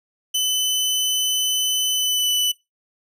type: tone with pitch glide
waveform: sawtooth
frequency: 3020 to 2984 Hz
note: F#7 to F#7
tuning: +35 to +14 cents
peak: -15 dBFS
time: 0.34-2.52 s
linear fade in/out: 10 ms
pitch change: -21 cents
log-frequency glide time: 1.93-2.29 s
effects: noise-tail reverb RT60 0.2 s tail -20 dB re dry